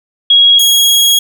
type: tone pair in turn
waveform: sine / sawtooth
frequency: 3306 / 3306 Hz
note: G#7 / G#7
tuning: -9 / -9 cents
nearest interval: unison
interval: 0 cents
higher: neither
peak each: -3 dBFS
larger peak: neither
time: 0.3-0.59 / 0.59-1.19 s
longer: second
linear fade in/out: 5 ms
effects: none